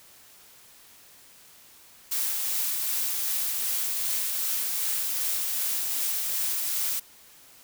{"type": "noise with tremolo", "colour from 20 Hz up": "blue", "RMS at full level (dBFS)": -27, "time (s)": [2.11, 7], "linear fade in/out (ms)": 10, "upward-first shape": "triangle", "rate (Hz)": 2.6, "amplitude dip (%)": 25, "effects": ["white hiss -53 dBFS RMS until 7.63 s"]}